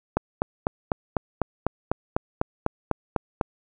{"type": "click train", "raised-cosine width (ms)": 1, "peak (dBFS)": -7, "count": 14, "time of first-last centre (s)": [0.17, 3.412], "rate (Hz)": 4.01, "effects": []}